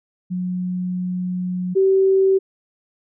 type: tone pair in turn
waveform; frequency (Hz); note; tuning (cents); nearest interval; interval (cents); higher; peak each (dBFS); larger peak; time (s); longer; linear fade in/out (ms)
sine; 181.4 / 384.4; F#3 / G4; -34 / -34; octave + minor second; 1300; second; -21 / -12; second; 0.3-1.75 / 1.75-2.39; first; 20
effects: none